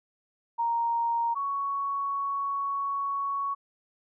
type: tone pair in turn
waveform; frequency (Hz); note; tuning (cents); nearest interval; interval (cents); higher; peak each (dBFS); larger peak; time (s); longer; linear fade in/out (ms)
sine; 932.3 / 1114.5; A#5 / C#6; 0 / +9; minor third; 309; second; -24 / -27; first; 0.58-1.35 / 1.35-3.55; second; 20
effects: none